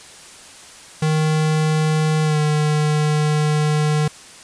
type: tone with pitch glide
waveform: square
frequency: 155.56 to 151.39 Hz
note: D#3 to D#3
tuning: 0 to -47 cents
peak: -16 dBFS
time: 1.02-4.08 s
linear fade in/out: 5 ms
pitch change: -47 cents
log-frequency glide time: 2.23-2.38 s
effects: white hiss -41 dBFS RMS until 4.43 s + resampled to 22050 Hz